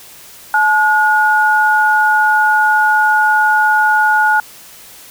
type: tone pair together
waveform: sine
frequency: 858.6 / 1444 Hz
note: A5 / F#6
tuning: -43 / -43 cents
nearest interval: major sixth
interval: 900 cents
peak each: -12 / -11 dBFS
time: 0.54-4.4 s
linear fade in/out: 2 ms
effects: white hiss -38 dBFS RMS until 5.1 s